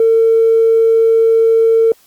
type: tone with tanh clipping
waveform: triangle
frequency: 452.4 Hz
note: A4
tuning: 48 cents sharp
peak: -7 dBFS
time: 0-1.92 s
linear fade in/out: 2 ms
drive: 4 dB
effects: white hiss -50 dBFS RMS until 2.06 s + Opus 48 kbps